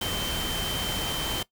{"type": "tone in noise", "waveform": "sine", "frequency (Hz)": 3106, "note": "G7", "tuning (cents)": -17, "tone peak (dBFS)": -31, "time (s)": [0.01, 1.43], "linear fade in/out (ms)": 5, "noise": "pink", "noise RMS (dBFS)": -31, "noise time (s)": [0.01, 1.43], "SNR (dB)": -3, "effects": ["noise-tail reverb RT60 0.1 s tail -19 dB re dry"]}